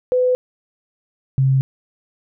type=tone pair in turn; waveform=sine; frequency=503 / 133.61 Hz; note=B4 / C3; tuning=+32 / +37 cents; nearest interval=octave + major seventh; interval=2295 cents; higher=first; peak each=-13 / -12 dBFS; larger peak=second; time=0.12-0.35 / 1.38-1.61 s; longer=neither; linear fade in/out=0 ms; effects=none